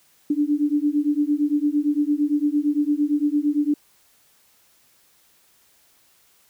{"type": "beating tone pair", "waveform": "sine", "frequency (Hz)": [289.5, 298.3], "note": ["D4", "D4"], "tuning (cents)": [-25, 27], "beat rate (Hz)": 8.8, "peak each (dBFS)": -21, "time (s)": [0.3, 3.74], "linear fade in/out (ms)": 5, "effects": ["white hiss -59 dBFS RMS until 6.49 s"]}